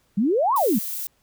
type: exponential two-way sweep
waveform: sine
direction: up then down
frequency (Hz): 185 to 1164 to 185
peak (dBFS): -17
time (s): 0.17-0.79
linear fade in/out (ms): 10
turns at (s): 0.55
type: noise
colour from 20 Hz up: violet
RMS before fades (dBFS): -30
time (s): 0.56-1.07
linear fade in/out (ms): 2
effects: pink hiss -65 dBFS RMS until 1.22 s